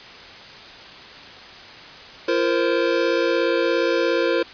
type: chord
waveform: square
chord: F suspended fourth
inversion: none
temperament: equal with one note detuned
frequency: 341.8 / 466.2 / 523.3 Hz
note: F4 / Bb4 / C5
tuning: -37 / 0 / 0 cents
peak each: -23 dBFS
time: 2.28-4.43 s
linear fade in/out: 5 ms
effects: white hiss -40 dBFS RMS until 4.53 s + resampled to 11025 Hz